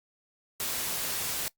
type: noise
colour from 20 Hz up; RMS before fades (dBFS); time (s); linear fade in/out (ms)
white; -32; 0.6-1.48; 0
effects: noise-tail reverb RT60 0.1 s tail -23 dB re dry + Opus 48 kbps